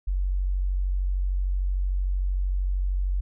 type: tone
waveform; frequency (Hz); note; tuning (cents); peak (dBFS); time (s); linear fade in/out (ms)
sine; 46.59; F#1; +13; -22; 0.07-3.21; 10
effects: none